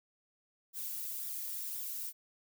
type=noise with flanger; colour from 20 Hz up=violet; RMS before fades=-40 dBFS; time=0.73-2.13 s; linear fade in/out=50 ms; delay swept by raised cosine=0.55 to 2.15 ms; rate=1.9 Hz; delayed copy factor=+0.5; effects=none